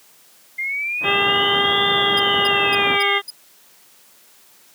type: exponential two-way sweep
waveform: sine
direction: up then down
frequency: 2093 to 3586 to 2093 Hz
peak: -21 dBFS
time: 0.58-3.19 s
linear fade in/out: 10 ms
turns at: 1.9 s
type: low-pass noise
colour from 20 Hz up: pink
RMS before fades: -27 dBFS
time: 1-2.99 s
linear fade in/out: 50 ms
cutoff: 1900 Hz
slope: 96 dB/octave
type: harmonic tone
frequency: 401.4 Hz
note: G4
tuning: 41 cents sharp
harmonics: 1 / 2 / 3 / 4 / 5 / 7 / 8 / 9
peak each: -24 / -25 / -23 / -28 / -23 / -27 / -24 / -29 dBFS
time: 1.03-3.22 s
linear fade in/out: 50 ms
type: tone bursts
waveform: sawtooth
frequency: 4978 Hz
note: D#8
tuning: in tune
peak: -25 dBFS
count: 5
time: 2.17-3.305 s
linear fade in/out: 5 ms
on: 27 ms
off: 250 ms
effects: white hiss -51 dBFS RMS until 4.74 s + high-pass 150 Hz 12 dB/octave